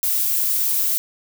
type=noise; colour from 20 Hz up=violet; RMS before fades=-20 dBFS; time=0.03-0.98 s; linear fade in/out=0 ms; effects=none